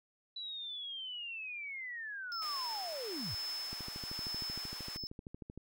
sine linear sweep, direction down, 3971 to 69.3 Hz, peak -40 dBFS, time 0.36-3.35 s, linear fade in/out 5 ms
triangle tone with tremolo, 5240 Hz, E8, 11 cents flat, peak -36 dBFS, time 2.32-5.07 s, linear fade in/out 0 ms, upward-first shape sine, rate 1.1 Hz, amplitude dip 50%
pink band-pass noise, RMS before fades -50 dBFS, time 2.42-4.97 s, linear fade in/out 0 ms, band 830 to 15000 Hz, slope 12 dB/octave
click train, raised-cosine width 3 ms, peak -33 dBFS, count 25, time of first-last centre 3.73-5.576 s, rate 13 Hz
effects none

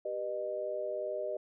sine chord, G augmented, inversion none, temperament just, 392 / 490 / 612.5 Hz, G4 / B4 / D#5, 0 / -14 / -27 cents, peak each -40 / -40 / -35 dBFS, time 0.05-1.37 s, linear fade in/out 5 ms, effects none

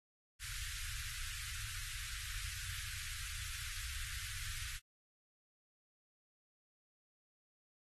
pink band-stop noise, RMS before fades -44 dBFS, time 0.39-4.8 s, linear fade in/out 50 ms, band 110 to 1400 Hz, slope 48 dB/octave, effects AAC 32 kbps

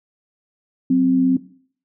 sine tone pair together, 185.05 / 261.6 Hz, F#3 / C4, 0 / 0 cents, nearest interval tritone, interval 600 cents, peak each -21 / -13 dBFS, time 0.9-1.37 s, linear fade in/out 5 ms, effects noise-tail reverb RT60 0.5 s tail -17 dB re dry

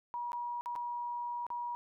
sine tone with dropouts, 960 Hz, B5, 49 cents flat, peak -35 dBFS, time 0.14-1.75 s, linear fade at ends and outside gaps 0 ms, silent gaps 0.319-0.331 / 0.61-0.659 / 0.754-0.761 / 1.466-1.503 s, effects none

